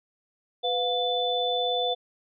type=tone cluster; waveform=sine; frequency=497.6 / 714 / 3511 Hz; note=B4 / F5 / A7; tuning=+13 / +38 / -4 cents; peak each=-28 dBFS; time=0.63-1.95 s; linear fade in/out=20 ms; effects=none